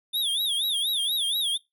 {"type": "tone with vibrato", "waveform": "square", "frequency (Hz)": 3520, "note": "A7", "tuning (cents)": 0, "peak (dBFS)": -24, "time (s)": [0.13, 1.58], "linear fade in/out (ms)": 20, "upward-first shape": "sine", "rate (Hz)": 4.2, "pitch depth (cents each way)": 170, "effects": ["noise-tail reverb RT60 0.2 s tail -23 dB re dry"]}